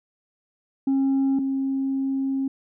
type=tone pair in turn; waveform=sine; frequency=270.7 / 269.5 Hz; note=C#4 / C#4; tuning=-41 / -49 cents; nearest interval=unison; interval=8 cents; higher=first; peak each=-16 / -21 dBFS; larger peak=first; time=0.87-1.39 / 1.39-2.48 s; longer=second; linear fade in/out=5 ms; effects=tanh soft clip ceiling -17 dBFS